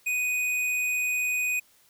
sine tone with tanh clipping, 2489 Hz, D#7, in tune, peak -26 dBFS, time 0.06-1.6 s, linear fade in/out 10 ms, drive 15 dB, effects white hiss -61 dBFS RMS until 1.89 s

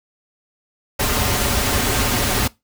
pink noise with comb filter, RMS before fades -19 dBFS, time 0.99-2.48 s, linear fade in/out 10 ms, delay 6.1 ms, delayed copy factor -0.5, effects noise-tail reverb RT60 0.2 s tail -21 dB re dry

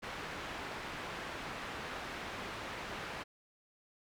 white low-pass noise, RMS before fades -43 dBFS, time 0.02-3.24 s, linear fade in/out 20 ms, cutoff 2000 Hz, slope 12 dB/octave, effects none

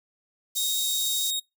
pink high-pass noise, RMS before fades -31 dBFS, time 0.55-1.31 s, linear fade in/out 10 ms, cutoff 5500 Hz, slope 24 dB/octave
sawtooth tone, 3748 Hz, A#7, 9 cents sharp, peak -23 dBFS, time 0.56-1.4 s, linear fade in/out 10 ms
effects noise-tail reverb RT60 0.2 s tail -23 dB re dry

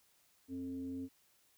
sine tone with frequency modulation, 266.4 Hz, C4, 31 cents sharp, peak -39 dBFS, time 0.48-1.09 s, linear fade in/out 50 ms, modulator 177 Hz, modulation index 0.41, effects white hiss -71 dBFS RMS until 1.57 s

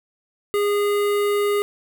square tone with notch filter, 410 Hz, G#4, 22 cents flat, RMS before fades -20 dBFS, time 0.54-1.62 s, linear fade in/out 0 ms, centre 5600 Hz, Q 1.1, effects 8-bit

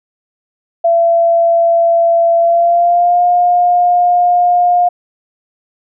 sine tone with pitch glide, 675 to 709.4 Hz, E5 to F5, +41 to +27 cents, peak -7 dBFS, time 0.84-4.89 s, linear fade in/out 10 ms, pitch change +86 cents, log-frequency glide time 2.38-3.23 s, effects none

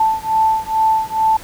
sine beating tone pair, 880 / 882.3 Hz, A5 / A5, 0 / +5 cents, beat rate 2.3 Hz, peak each -16 dBFS, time 0-1.37 s, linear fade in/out 5 ms, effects pink hiss -37 dBFS RMS until 1.43 s

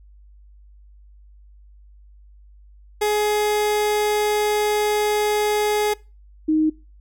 30% pulse / sine tone pair in turn, 420 / 311.7 Hz, G#4 / D#4, +19 / +3 cents, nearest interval perfect fourth, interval 516 cents, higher first, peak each -15 dBFS, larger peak neither, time 3.01-5.94 / 6.48-6.7 s, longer first, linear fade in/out 10 ms, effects noise-tail reverb RT60 0.3 s tail -23 dB re dry + added 50 Hz sine -45 dBFS peak until 7 s

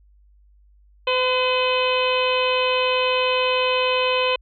harmonic tone with a mistuned harmonic, 509 Hz, C5, 48 cents flat, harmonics 1 / 2 / 3 / 4 / 5 / 6 / 7 / 8, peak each -21 / -24 / -34 / -35 / -24 / -26 / -35 / -36 dBFS, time 1.07-4.36 s, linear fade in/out 5 ms, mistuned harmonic 3, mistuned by -30 cents, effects added 50 Hz sine -51 dBFS peak until 4.41 s

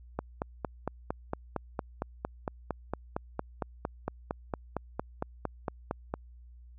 click train, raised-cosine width 1 ms, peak -17 dBFS, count 27, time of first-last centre 0.19-6.14 s, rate 4.37 Hz, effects added 60 Hz sine -49 dBFS peak until 6.78 s

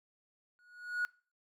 triangle tone with exponential growth, 1455 Hz, F#6, 29 cents flat, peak -25 dBFS, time 0.59-1.05 s, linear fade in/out 0 ms, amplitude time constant 100 ms, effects noise-tail reverb RT60 0.4 s tail -26 dB re dry + tanh soft clip ceiling -26 dBFS

